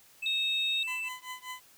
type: tone with pitch glide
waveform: triangle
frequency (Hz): 2620 to 2649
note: E7 to E7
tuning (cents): -11 to +8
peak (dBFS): -31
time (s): 0.22-1.09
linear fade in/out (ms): 10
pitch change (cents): +19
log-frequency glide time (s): 0.7-0.85
type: tone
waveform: sine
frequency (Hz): 3729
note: A#7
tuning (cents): 0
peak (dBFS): -28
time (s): 0.26-0.83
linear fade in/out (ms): 2
type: tone with tremolo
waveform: 20% pulse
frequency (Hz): 1010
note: B5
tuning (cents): +39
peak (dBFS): -31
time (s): 0.87-1.61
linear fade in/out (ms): 10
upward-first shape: triangle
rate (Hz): 5.1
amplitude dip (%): 100
effects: white hiss -59 dBFS RMS until 1.77 s